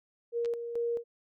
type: tone with tremolo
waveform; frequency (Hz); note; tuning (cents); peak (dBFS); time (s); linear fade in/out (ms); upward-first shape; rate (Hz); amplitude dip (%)
sine; 470.1; A#4; +15; -28; 0.32-1.04; 50; square; 2.3; 55
type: clicks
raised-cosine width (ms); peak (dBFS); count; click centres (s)
0.2; -30; 2; 0.448 / 0.458
effects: none